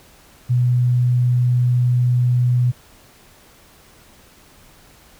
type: tone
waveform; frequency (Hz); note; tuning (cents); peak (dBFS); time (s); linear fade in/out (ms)
sine; 123.47; B2; 0; -13; 0.49-2.72; 20
effects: pink hiss -49 dBFS RMS until 5.19 s